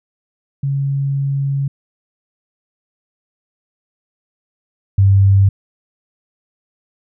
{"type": "tone pair in turn", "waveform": "sine", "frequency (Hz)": [138.59, 98], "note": ["C#3", "G2"], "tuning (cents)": [0, 0], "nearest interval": "tritone", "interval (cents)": 600, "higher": "first", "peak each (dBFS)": [-15, -7], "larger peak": "second", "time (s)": [[0.63, 1.68], [4.98, 5.49]], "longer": "first", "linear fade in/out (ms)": 5, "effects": []}